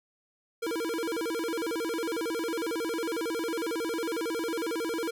square tone with vibrato, 389.2 Hz, G4, 12 cents flat, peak -30 dBFS, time 0.62-5.11 s, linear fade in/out 10 ms, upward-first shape square, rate 11 Hz, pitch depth 300 cents each way, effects none

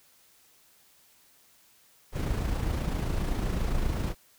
brown noise with amplitude modulation, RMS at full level -27 dBFS, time 2.12-4.15 s, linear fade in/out 50 ms, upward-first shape sine, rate 27.7 Hz, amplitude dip 40%, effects white hiss -61 dBFS RMS until 4.38 s

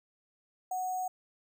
sine tone with sample-and-hold, 740 Hz, F#5, in tune, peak -31 dBFS, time 0.71-1.08 s, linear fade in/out 5 ms, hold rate 7350 Hz, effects none

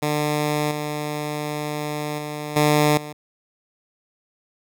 10% pulse tone with level steps, 149.5 Hz, D3, 31 cents sharp, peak -12 / -17 / -20 / -7 / -24 dBFS, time 0.02-3.13 s, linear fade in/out 10 ms, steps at 0.71 / 2.18 / 2.56 / 2.97 s, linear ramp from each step 5 ms, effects none

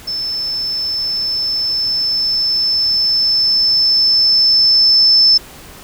sine tone with level ramp, 5274 Hz, E8, in tune, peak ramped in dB -18 to -6 dBFS, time 0.07-5.38 s, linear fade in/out 10 ms, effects pink hiss -37 dBFS RMS until 5.83 s

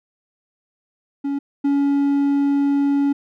triangle tone pair in turn, 280.3 / 281.6 Hz, C#4 / C#4, +19 / +27 cents, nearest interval unison, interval 8 cents, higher second, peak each -18 / -13 dBFS, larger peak second, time 1.24-1.39 / 1.64-3.13 s, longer second, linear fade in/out 10 ms, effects none

